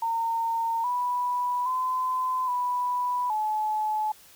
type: tone with pitch steps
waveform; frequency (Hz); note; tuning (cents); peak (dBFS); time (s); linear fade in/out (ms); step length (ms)
sine; 915 / 984 / 1021 / 987 / 858; A#5 / B5 / C6 / B5 / A5; -32 / -7 / -43 / -1 / -44; -24; 0.02-4.12; 5; 820
effects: white hiss -53 dBFS RMS until 4.35 s